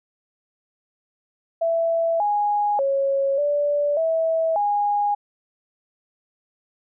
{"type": "tone with pitch steps", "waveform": "sine", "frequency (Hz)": [664, 827, 549, 582, 651, 822], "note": ["E5", "G#5", "C#5", "D5", "E5", "G#5"], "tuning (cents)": [12, -8, -17, -16, -22, -18], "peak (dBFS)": -18, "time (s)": [1.61, 5.15], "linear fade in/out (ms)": 10, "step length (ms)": 590, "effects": []}